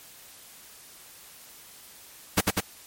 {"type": "noise with echo", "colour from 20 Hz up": "pink", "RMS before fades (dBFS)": -20, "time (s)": [2.37, 2.41], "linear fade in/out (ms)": 10, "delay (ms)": 98, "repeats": 2, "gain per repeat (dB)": -2, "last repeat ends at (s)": 2.606, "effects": ["white hiss -49 dBFS RMS until 2.86 s", "MP3 64 kbps"]}